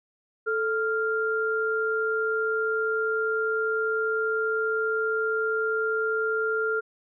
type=tone pair together; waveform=sine; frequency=440 / 1395.1 Hz; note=A4 / F6; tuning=0 / -2 cents; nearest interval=octave + minor sixth; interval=1998 cents; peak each=-26 dBFS; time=0.46-6.81 s; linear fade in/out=20 ms; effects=none